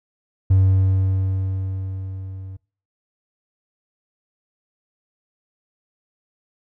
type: tone with level ramp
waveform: triangle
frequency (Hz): 95.2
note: F#2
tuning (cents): +50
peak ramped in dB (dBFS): -8 to -30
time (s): 0.5-2.57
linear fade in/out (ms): 10
effects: noise-tail reverb RT60 0.4 s tail -25 dB re dry + tanh soft clip ceiling -5 dBFS